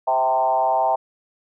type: tone with frequency modulation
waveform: sine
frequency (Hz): 782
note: G5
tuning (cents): -4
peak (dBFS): -16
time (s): 0.07-0.96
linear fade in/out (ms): 10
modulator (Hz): 129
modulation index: 1.3
effects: none